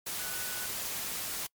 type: tone in noise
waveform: sine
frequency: 1482 Hz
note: F#6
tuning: 2 cents sharp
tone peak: -43 dBFS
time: 0.19-0.67 s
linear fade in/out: 10 ms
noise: white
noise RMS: -36 dBFS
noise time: 0.06-1.47 s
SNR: -10 dB
effects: noise-tail reverb RT60 0.1 s tail -26 dB re dry + MP3 96 kbps